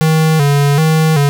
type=tone with vibrato; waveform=square; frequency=150.3 Hz; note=D3; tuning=40 cents sharp; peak=-9 dBFS; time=0.01-1.29 s; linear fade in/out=0 ms; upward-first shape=square; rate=1.3 Hz; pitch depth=91 cents each way; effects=none